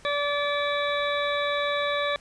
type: harmonic tone with a mistuned harmonic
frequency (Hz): 578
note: D5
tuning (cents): -28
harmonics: 1 / 2 / 3 / 4 / 6 / 7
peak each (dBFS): -27 / -30 / -32 / -33 / -35 / -35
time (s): 0.05-2.16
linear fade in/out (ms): 0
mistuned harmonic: 7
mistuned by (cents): -86
effects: pink hiss -53 dBFS RMS until 2.2 s + resampled to 22050 Hz